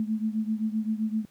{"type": "beating tone pair", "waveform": "sine", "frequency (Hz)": [215.7, 223.4], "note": ["A3", "A3"], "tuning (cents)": [-34, 27], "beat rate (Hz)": 7.7, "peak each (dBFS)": [-27, -30], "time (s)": [0, 1.25], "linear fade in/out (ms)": 0, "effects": ["pink hiss -62 dBFS RMS until 1.3 s", "high-pass 100 Hz 12 dB/octave"]}